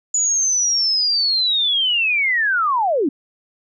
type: linear sweep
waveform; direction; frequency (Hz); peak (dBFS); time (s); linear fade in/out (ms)
sine; down; 6960 to 250; -15; 0.14-3.09; 5
effects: none